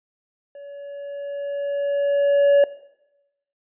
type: tone with level ramp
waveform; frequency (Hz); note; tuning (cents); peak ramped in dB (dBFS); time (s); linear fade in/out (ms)
triangle; 567; C#5; +39; -35 to -9; 0.55-2.64; 2
effects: noise-tail reverb RT60 0.9 s tail -18 dB re dry + resampled to 8000 Hz